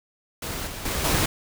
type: noise with level steps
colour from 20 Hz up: pink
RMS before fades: -31 / -35 / -27 / -22 dBFS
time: 0.42-1.26 s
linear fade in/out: 5 ms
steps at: 0.67 / 0.85 / 1.04 s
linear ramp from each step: 5 ms
effects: none